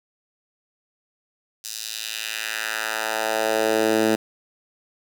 10% pulse tone with high-pass filter sweep, 110 Hz, A2, in tune, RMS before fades -24 dBFS, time 1.64-4.16 s, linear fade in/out 10 ms, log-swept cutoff 5600 to 250 Hz, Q 1.4, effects none

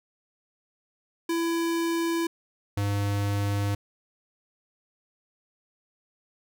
square tone pair in turn, 334.1 / 101.18 Hz, E4 / G#2, +23 / -45 cents, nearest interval octave + major sixth, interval 2068 cents, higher first, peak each -25 dBFS, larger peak neither, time 1.29-2.27 / 2.77-3.75 s, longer neither, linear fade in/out 5 ms, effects none

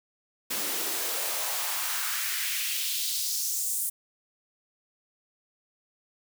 white noise with high-pass filter sweep, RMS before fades -30 dBFS, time 0.5-3.9 s, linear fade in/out 10 ms, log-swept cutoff 230 to 9400 Hz, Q 1.8, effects none

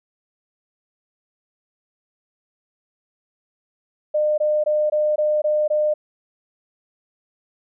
sine tone bursts, 605 Hz, D#5, 49 cents flat, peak -16 dBFS, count 7, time 4.14-5.94 s, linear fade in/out 10 ms, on 240 ms, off 20 ms, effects none

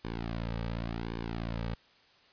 sawtooth tone with flanger, 57 Hz, A#1, 38 cents flat, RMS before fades -36 dBFS, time 0.04-1.75 s, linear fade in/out 10 ms, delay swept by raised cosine 1.5 to 2.9 ms, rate 0.9 Hz, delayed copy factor -0.95, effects white hiss -62 dBFS RMS until 2.32 s + resampled to 11025 Hz

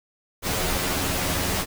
pink noise with comb filter, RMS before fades -25 dBFS, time 0.42-1.66 s, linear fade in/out 50 ms, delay 11 ms, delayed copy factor +0.95, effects none

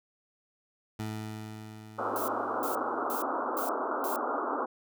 20% pulse tone with exponential decay, 108.5 Hz, A2, 24 cents flat, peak -28 dBFS, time 0.99-3.75 s, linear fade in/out 5 ms, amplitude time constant 600 ms
white band-pass noise, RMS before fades -32 dBFS, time 1.98-4.66 s, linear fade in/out 10 ms, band 240 to 1400 Hz, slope 96 dB/octave
violet noise bursts, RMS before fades -38 dBFS, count 5, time 2.16-4.16 s, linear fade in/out 0 ms, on 120 ms, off 350 ms
effects none

